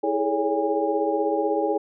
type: tone cluster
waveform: sine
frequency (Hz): 324.6 / 412.3 / 428.4 / 563 / 814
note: E4 / G#4 / A4 / C#5 / G#5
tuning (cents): -27 / -13 / -46 / +27 / -35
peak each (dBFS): -27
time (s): 0.03-1.78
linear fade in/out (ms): 10
effects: none